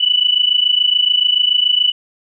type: tone pair together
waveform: sine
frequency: 2955 / 2982 Hz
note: F#7 / F#7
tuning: -3 / +13 cents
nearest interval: unison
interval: 16 cents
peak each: -14 dBFS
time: 0-1.92 s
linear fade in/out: 10 ms
effects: none